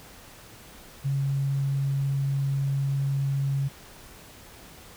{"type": "tone", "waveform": "sine", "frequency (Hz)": 137.9, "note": "C#3", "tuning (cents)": -9, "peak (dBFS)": -23, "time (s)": [1.04, 3.69], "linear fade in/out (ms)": 20, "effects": ["pink hiss -48 dBFS RMS until 4.96 s"]}